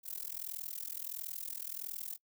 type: noise with amplitude modulation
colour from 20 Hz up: violet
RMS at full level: -38 dBFS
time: 0.03-2.18 s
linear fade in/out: 50 ms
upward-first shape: sine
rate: 41.5 Hz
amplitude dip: 100%
effects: noise-tail reverb RT60 0.1 s tail -25 dB re dry